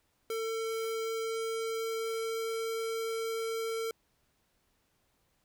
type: tone with pitch glide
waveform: square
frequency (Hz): 449.1 to 451.7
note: A4 to A4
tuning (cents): +35 to +45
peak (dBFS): -33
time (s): 0.3-3.91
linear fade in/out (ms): 2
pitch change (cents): +10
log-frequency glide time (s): 0.88-2.63
effects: pink hiss -74 dBFS RMS until 5.44 s